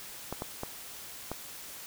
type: clicks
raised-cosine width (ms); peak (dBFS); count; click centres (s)
1; -20; 4; 0.326 / 0.421 / 0.634 / 1.316
effects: white hiss -45 dBFS RMS until 1.86 s